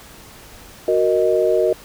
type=chord; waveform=sine; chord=D# minor; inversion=first; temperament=equal; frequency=370 / 466.2 / 622.3 Hz; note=F#4 / A#4 / D#5; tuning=0 / 0 / 0 cents; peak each=-18 dBFS; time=0.88-1.73 s; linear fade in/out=2 ms; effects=pink hiss -42 dBFS RMS until 1.84 s